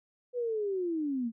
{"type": "linear sweep", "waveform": "sine", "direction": "down", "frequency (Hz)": [499.6, 220], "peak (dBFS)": -29, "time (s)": [0.33, 1.32], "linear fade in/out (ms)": 50, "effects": []}